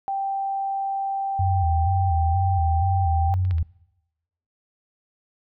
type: tone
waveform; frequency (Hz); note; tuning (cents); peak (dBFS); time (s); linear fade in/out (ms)
sine; 784; G5; 0; -23; 0.08-3.34; 0
type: tone with vibrato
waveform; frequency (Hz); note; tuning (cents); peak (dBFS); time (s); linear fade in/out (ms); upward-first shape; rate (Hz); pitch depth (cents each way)
sine; 86.6; F2; -14; -19; 1.39-3.63; 5; square; 2.1; 110
type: clicks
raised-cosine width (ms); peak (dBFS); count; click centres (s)
0.3; -31 / -23 / -29; 3; 3.451 / 3.51 / 3.583
effects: noise-tail reverb RT60 0.9 s tail -23 dB re dry